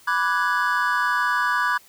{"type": "chord", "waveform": "triangle", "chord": "G# half-diminished seventh", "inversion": "first", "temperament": "equal with one note detuned", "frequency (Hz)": [987.8, 1168.6, 1480, 1661.2], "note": ["B5", "D6", "F#6", "G#6"], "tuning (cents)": [0, -9, 0, 0], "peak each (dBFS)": -23, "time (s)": [0.07, 1.78], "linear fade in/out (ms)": 10, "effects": ["white hiss -52 dBFS RMS until 1.88 s"]}